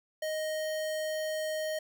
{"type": "tone", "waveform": "square", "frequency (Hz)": 623, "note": "D#5", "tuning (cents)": 2, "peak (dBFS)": -32, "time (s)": [0.22, 1.79], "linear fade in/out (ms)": 5, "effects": []}